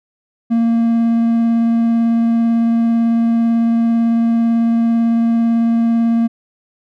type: tone with vibrato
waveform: triangle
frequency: 230.7 Hz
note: A#3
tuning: 18 cents flat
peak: -9 dBFS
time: 0.5-6.28 s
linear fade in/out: 20 ms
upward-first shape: triangle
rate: 18 Hz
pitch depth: 10 cents each way
effects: none